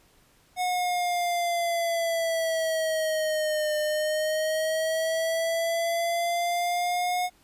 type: exponential two-way sweep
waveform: square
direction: down then up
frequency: 730 to 605 to 725 Hz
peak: -25 dBFS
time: 0.56-7.3 s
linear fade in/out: 50 ms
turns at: 3.77 s
effects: pink hiss -61 dBFS RMS until 7.43 s + resampled to 32000 Hz